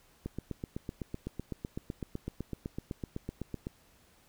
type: click train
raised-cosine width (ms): 3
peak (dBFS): -23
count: 28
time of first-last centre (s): 0.26-3.669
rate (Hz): 7.92
effects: pink hiss -64 dBFS RMS until 4.28 s